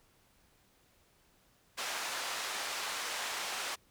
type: band-pass noise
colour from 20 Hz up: pink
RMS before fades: -38 dBFS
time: 1.77-3.76 s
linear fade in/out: 20 ms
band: 810 to 8000 Hz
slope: 12 dB/octave
effects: pink hiss -68 dBFS RMS until 3.9 s